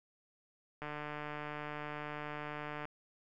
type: click train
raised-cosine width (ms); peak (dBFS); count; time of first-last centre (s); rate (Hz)
0.5; -27; 304; 0.82-2.854; 149
effects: none